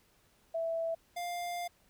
sine / square tone pair in turn, 659.3 / 701.1 Hz, E5 / F5, 0 / +7 cents, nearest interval minor second, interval 107 cents, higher second, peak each -31 / -36 dBFS, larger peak first, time 0.54-0.95 / 1.16-1.68 s, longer second, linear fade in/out 10 ms, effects pink hiss -68 dBFS RMS until 1.89 s

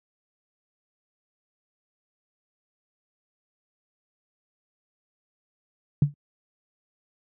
sine tone with exponential decay, 144.5 Hz, D3, 28 cents flat, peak -11 dBFS, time 6.02-6.14 s, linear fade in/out 2 ms, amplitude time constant 25 ms, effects high-pass 80 Hz 12 dB/octave

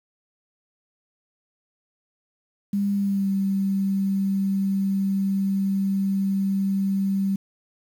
sine tone with pitch glide, 200.9 to 195.18 Hz, G3 to G3, +43 to -7 cents, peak -20 dBFS, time 2.73-7.36 s, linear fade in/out 5 ms, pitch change -50 cents, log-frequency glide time 2.94-3.29 s, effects 8-bit

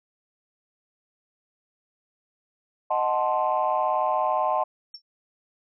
sine chord, D# diminished seventh, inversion none, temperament equal with one note detuned, 622.3 / 740 / 873.9 / 1046.5 Hz, D#5 / F#5 / A5 / C6, 0 / 0 / -12 / 0 cents, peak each -26 dBFS, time 2.9-4.64 s, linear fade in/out 10 ms
sine tone with exponential decay, 5440 Hz, F8, 46 cents flat, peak -33 dBFS, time 4.94-5.02 s, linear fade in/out 5 ms, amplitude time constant 17 ms
effects tanh soft clip ceiling -13 dBFS

